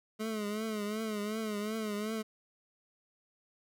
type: tone with vibrato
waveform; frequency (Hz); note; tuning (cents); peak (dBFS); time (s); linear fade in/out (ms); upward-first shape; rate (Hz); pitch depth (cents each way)
25% pulse; 213.8; A3; -49; -30; 0.19-2.23; 20; triangle; 2.7; 85
effects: none